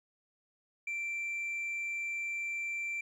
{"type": "tone", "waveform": "sine", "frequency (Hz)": 2349, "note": "D7", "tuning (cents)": 0, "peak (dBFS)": -31, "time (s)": [0.87, 3.01], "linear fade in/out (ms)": 5, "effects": ["tanh soft clip ceiling -33 dBFS", "12-bit"]}